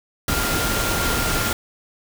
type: tone in noise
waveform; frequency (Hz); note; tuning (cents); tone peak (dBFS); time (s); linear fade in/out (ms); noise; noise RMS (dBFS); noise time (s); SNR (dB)
sine; 1396.9; F6; 0; -27; 0.28-1.53; 2; pink; -22; 0.28-1.53; -8
effects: none